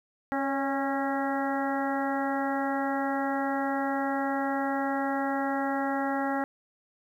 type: harmonic tone with a mistuned harmonic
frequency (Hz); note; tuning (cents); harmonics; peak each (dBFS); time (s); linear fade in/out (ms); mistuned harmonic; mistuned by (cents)
273.5; C#4; -23; 1 / 2 / 3 / 4 / 5 / 6 / 7; -30 / -34 / -31 / -40 / -37 / -39 / -39; 0.32-6.44; 0; 2; +31
effects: 10-bit